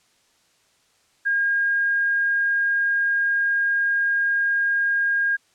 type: tone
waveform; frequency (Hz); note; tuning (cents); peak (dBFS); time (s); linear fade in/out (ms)
sine; 1621; G#6; -42; -18; 1.25-5.37; 20
effects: white hiss -62 dBFS RMS until 5.54 s + low-pass 8000 Hz 12 dB/octave